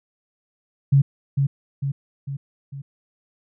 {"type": "tone with echo", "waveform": "sine", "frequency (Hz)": 138.59, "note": "C#3", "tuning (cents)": 0, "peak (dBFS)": -11, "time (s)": [0.92, 1.02], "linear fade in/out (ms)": 10, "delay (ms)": 450, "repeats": 4, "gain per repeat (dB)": -5, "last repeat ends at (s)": 2.82, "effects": []}